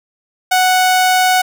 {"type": "tone", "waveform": "sawtooth", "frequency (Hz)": 740, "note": "F#5", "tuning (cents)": 0, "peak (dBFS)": -6, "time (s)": [0.51, 1.42], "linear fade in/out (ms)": 10, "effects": []}